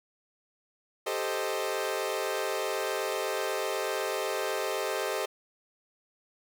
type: chord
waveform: sawtooth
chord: A half-diminished seventh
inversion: third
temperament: equal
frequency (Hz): 392 / 440 / 523.3 / 622.3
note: G4 / A4 / C5 / Eb5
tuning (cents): 0 / 0 / 0 / 0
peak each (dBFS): -31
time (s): 1.06-5.26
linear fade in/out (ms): 10
effects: none